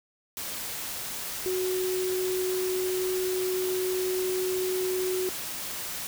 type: tone in noise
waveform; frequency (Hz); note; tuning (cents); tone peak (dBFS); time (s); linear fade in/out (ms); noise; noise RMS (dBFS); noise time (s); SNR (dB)
sine; 370; F#4; 0; -26; 1.46-5.29; 0; white; -35; 0.37-6.07; +6
effects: none